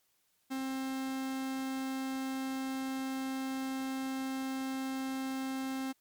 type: tone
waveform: 45% pulse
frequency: 265.1 Hz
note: C4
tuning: 23 cents sharp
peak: -34 dBFS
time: 0.5-5.93 s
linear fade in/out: 20 ms
effects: white hiss -74 dBFS RMS until 6 s + MP3 96 kbps